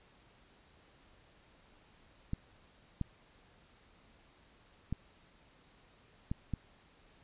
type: clicks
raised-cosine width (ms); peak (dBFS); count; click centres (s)
5; -22; 5; 2.334 / 3.013 / 4.926 / 6.315 / 6.537
effects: pink hiss -64 dBFS RMS until 7.23 s + resampled to 8000 Hz